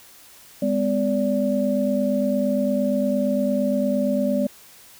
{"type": "tone cluster", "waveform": "sine", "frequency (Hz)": [204.6, 253.3, 578], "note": ["G#3", "B3", "D5"], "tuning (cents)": [-26, 44, -28], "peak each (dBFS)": -23, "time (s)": [0.62, 4.47], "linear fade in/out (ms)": 5, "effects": ["white hiss -48 dBFS RMS until 4.99 s"]}